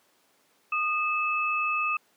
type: tone pair together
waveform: sine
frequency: 1226.9 / 2603 Hz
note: D#6 / E7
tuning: -25 / -22 cents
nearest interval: octave + minor second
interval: 1303 cents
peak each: -27 dBFS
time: 0.72-1.97 s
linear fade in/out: 5 ms
effects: pink hiss -65 dBFS RMS until 2.16 s + high-pass 300 Hz 12 dB/octave